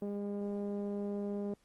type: tone with low-pass filter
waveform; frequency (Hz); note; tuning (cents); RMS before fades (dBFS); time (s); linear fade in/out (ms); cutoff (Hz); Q
sawtooth; 203; G#3; -39; -37; 0.02-1.54; 2; 500; 1.7
effects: pink hiss -72 dBFS RMS until 1.64 s + Opus 24 kbps